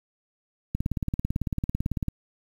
click train, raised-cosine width 5 ms, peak -14 dBFS, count 25, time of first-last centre 0.75-2.083 s, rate 18 Hz, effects 8-bit

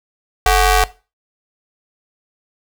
sawtooth ring-modulated tone, 390.9 Hz, G4, 5 cents flat, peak -3 dBFS, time 0.46-0.84 s, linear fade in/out 2 ms, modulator 344 Hz, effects noise-tail reverb RT60 0.3 s tail -18 dB re dry

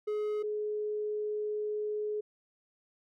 triangle / sine tone pair in turn, 422.3 / 422.3 Hz, G#4 / G#4, +29 / +29 cents, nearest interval unison, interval 0 cents, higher neither, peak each -28 / -31 dBFS, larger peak first, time 0.07-0.43 / 0.43-2.21 s, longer second, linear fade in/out 10 ms, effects none

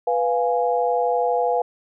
sine chord, F diminished, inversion second, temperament equal, 493.9 / 698.5 / 830.6 Hz, Cb5 / F5 / Ab5, 0 / 0 / 0 cents, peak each -21 / -22 / -24 dBFS, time 0.07-1.62 s, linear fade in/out 5 ms, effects none

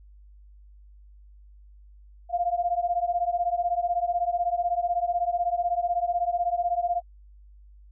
sine beating tone pair, 692 / 708 Hz, F5 / F5, -16 / +23 cents, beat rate 16 Hz, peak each -26 dBFS, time 2.29-7.02 s, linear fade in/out 50 ms, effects added 50 Hz sine -48 dBFS peak until 7.91 s

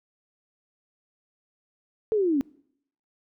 sine linear sweep, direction down, 450.2 to 259.2 Hz, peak -20 dBFS, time 2.12-2.41 s, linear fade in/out 0 ms, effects noise-tail reverb RT60 0.7 s tail -25 dB re dry

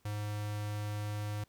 square tone with notch filter, 104.6 Hz, G#2, 13 cents sharp, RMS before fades -37 dBFS, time 0.05-1.44 s, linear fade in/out 5 ms, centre 260 Hz, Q 1.8, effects pink hiss -71 dBFS RMS until 1.48 s

